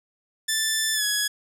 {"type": "tone with pitch glide", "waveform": "10% pulse", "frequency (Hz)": [1761, 1677.6], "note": ["A6", "G#6"], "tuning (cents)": [1, 17], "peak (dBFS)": -13, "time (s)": [0.48, 1.28], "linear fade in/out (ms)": 10, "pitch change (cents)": -84, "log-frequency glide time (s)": [0.94, 1.04], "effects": []}